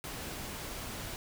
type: noise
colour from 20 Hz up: pink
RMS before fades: -41 dBFS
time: 0.04-1.16 s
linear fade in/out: 0 ms
effects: none